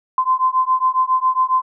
sine beating tone pair, 1029 / 1036.3 Hz, C6 / C6, -29 / -17 cents, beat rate 7.3 Hz, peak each -17 dBFS, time 0.18-1.62 s, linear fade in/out 2 ms, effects none

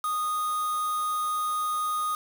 triangle tone with quantisation, 1237 Hz, D#6, 10 cents flat, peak -24 dBFS, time 0.04-2.15 s, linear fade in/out 2 ms, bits 6, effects none

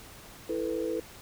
sine chord, E suspended fourth, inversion none, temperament equal, 329.6 / 440 / 493.9 Hz, E4 / A4 / B4, 0 / 0 / 0 cents, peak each -33 dBFS, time 0.49-1 s, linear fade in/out 5 ms, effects pink hiss -49 dBFS RMS until 1.21 s

